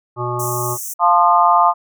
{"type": "harmonic tone", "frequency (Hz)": 121.9, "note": "B2", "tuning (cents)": -22, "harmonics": [1, 3, 5, 7, 9, 10], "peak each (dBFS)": [-24, -25, -30, -27, -26, -28], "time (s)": [0.16, 0.78], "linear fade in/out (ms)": 50}
{"type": "high-pass noise", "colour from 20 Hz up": "pink", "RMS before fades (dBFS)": -27, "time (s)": [0.39, 0.94], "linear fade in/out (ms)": 10, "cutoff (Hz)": 5800, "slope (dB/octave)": 96}
{"type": "chord", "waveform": "sine", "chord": "F dominant seventh", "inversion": "none", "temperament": "equal with one note detuned", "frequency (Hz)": [698.5, 880, 1046.5, 1217.5], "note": ["F5", "A5", "C6", "Eb6"], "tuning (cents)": [0, 0, 0, -38], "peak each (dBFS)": -15, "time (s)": [0.99, 1.74], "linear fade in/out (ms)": 50}
{"effects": []}